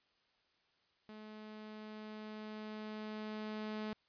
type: tone with level ramp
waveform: sawtooth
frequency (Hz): 214.6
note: A3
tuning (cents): -43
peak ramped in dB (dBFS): -46 to -35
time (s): 1.09-3.93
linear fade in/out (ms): 0
effects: white hiss -75 dBFS RMS until 4.08 s + resampled to 11025 Hz